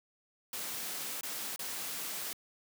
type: noise with dropouts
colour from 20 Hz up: white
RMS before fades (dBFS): -39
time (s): 0.53-2.33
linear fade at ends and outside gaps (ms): 2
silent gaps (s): 1.21-1.232 / 1.561-1.592
effects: high-pass 150 Hz 12 dB/octave